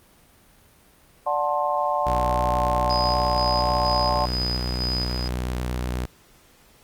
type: chord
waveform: sine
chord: D dominant seventh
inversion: none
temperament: just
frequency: 587.3 / 734.2 / 881 / 1057.2 Hz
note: D5 / F#5 / A5 / C6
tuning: 0 / -14 / +2 / +18 cents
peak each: -26 dBFS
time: 1.26-4.26 s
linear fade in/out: 10 ms
type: tone with vibrato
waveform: sawtooth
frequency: 61.74 Hz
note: B1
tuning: in tune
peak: -21 dBFS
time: 2.06-6.06 s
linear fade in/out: 10 ms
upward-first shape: triangle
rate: 8.5 Hz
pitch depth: 25 cents each way
type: tone with tremolo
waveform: sine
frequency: 4978 Hz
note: D#8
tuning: in tune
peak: -25 dBFS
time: 2.9-5.28 s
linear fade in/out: 0 ms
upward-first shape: square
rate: 2.1 Hz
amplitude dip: 50%
effects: pink hiss -55 dBFS RMS until 6.83 s + Opus 32 kbps